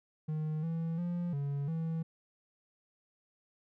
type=tone with pitch steps; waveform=triangle; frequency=154.9 / 164.6 / 174.5 / 141.3 / 162.9 Hz; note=D#3 / E3 / F3 / C#3 / E3; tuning=-7 / -2 / -1 / +34 / -20 cents; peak=-30 dBFS; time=0.28-2.03 s; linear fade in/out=10 ms; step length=350 ms; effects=none